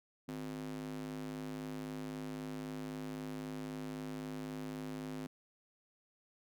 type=tone with high-pass filter; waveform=square; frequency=51.91 Hz; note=G#1; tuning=in tune; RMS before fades=-43 dBFS; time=0.28-5.27 s; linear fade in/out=5 ms; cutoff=220 Hz; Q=3.6; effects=none